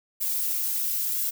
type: noise with flanger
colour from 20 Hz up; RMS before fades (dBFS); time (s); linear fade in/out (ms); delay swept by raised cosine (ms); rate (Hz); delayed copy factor
violet; -27; 0.2-1.31; 20; 1.6 to 4; 0.98; -0.8
effects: none